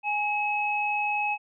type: tone pair together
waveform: sine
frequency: 830.6 / 2568 Hz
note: G#5 / E7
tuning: 0 / -46 cents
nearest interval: octave + minor sixth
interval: 1954 cents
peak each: -27 dBFS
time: 0.03-1.38 s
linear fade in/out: 50 ms
effects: none